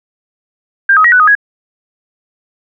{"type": "tone with pitch steps", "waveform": "sine", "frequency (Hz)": [1593, 1264, 1901, 1488, 1249, 1662], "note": ["G6", "D#6", "A#6", "F#6", "D#6", "G#6"], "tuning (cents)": [27, 27, 33, 9, 6, 1], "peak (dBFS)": -4, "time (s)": [0.89, 1.352], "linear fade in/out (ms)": 5, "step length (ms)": 77, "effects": []}